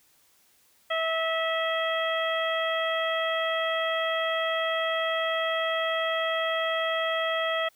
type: harmonic tone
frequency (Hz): 650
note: E5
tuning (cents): -24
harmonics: 1 / 2 / 3 / 4 / 5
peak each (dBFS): -28 / -31 / -31 / -38 / -33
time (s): 0.9-7.69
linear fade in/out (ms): 10
effects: white hiss -63 dBFS RMS until 7.75 s